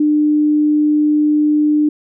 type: tone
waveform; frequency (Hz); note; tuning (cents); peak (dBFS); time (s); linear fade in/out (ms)
sine; 300; D4; +37; -10; 0-1.89; 5
effects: none